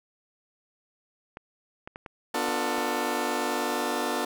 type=clicks; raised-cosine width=0.5 ms; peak=-24 dBFS; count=6; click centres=1.371 / 1.875 / 1.959 / 2.062 / 2.486 / 2.782 s
type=chord; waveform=15% pulse; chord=B half-diminished seventh; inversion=none; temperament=just; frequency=246.9 / 296.3 / 355.6 / 444.5 Hz; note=B3 / D4 / F4 / A4; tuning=0 / +15 / +31 / +18 cents; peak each=-26 dBFS; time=2.34-4.25 s; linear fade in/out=5 ms
effects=none